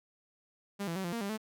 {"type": "tone with pitch steps", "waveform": "sawtooth", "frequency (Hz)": [200.7, 167.3, 190.6, 172.9, 232.6, 199.3, 217.5], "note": ["G3", "E3", "G3", "F3", "A#3", "G3", "A3"], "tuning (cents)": [41, 26, -48, -17, -4, 29, -20], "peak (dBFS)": -30, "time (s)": [0.79, 1.378], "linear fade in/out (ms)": 20, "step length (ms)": 84, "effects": []}